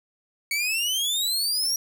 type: exponential sweep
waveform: sawtooth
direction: up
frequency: 2224 to 5730 Hz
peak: -20 dBFS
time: 0.51-1.76 s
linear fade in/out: 2 ms
effects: 9-bit